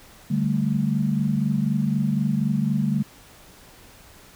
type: chord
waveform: sine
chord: D suspended fourth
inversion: none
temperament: equal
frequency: 146.83 / 196 / 220 Hz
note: D3 / G3 / A3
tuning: 0 / 0 / 0 cents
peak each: -24 dBFS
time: 0.3-3.03 s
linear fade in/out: 10 ms
effects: pink hiss -49 dBFS RMS until 4.35 s